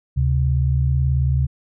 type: tone pair together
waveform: sine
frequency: 73.42 / 131.88 Hz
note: D2 / C3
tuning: 0 / +14 cents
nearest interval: minor seventh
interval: 1014 cents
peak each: -18 dBFS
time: 0.16-1.47 s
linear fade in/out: 20 ms
effects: none